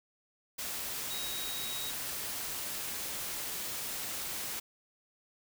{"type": "tone in noise", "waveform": "sine", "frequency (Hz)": 3804, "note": "A#7", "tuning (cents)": 34, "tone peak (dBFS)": -40, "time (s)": [1.1, 1.91], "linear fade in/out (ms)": 10, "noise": "white", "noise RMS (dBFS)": -38, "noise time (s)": [0.58, 4.6], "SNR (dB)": -5, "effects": []}